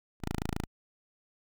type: tone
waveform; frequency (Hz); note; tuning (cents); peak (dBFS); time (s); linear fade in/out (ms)
5% pulse; 27.5; A0; 0; -21; 0.2-0.67; 50
effects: none